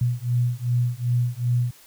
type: beating tone pair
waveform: sine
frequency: 120.5 / 123.1 Hz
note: B2 / B2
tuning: -42 / -5 cents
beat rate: 2.6 Hz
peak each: -23 dBFS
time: 0.01-1.71 s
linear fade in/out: 5 ms
effects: white hiss -51 dBFS RMS until 1.86 s